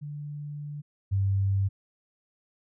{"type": "tone pair in turn", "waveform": "sine", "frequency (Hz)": [146.83, 97.82], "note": ["D3", "G2"], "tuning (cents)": [0, -3], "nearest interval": "perfect fifth", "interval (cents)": 703, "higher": "first", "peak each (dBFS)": [-34, -22], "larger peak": "second", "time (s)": [[0.01, 0.82], [1.11, 1.69]], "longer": "first", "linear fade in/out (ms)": 20, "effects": []}